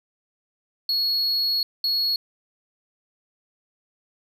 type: tone bursts at uneven times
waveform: triangle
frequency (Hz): 4338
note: C#8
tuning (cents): -38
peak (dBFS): -19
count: 2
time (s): 0.89-1.63 / 1.84-2.16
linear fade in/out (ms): 2
effects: none